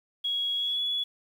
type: tone with pitch glide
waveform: sine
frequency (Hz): 3322 to 3392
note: G#7 to G#7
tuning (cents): 0 to +36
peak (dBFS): -26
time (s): 0.24-1.04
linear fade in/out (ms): 10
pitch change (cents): +36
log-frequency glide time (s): 0.55-0.8
effects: 9-bit